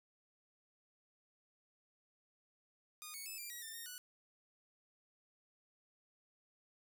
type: tone with pitch steps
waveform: 5% pulse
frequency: 1227 / 2224 / 2600 / 2375 / 1911 / 1796 / 1844 / 1477 Hz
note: D#6 / C#7 / E7 / D7 / A#6 / A6 / A#6 / F#6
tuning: -25 / +5 / -24 / +19 / +43 / +35 / -19 / -3 cents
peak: -36 dBFS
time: 3.02-3.98 s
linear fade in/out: 0 ms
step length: 120 ms
effects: none